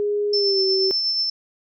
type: tone with pitch glide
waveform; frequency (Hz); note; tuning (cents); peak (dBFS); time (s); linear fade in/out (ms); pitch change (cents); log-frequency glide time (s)
sine; 412.9 to 383; G#4 to G4; -10 to -40; -19; 0-0.91; 0; -130; 0.34-0.62
type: tone with tremolo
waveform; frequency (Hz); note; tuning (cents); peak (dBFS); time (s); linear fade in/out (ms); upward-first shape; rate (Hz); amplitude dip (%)
sine; 5310; E8; +12; -18; 0.33-1.3; 5; sine; 8.3; 30
effects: none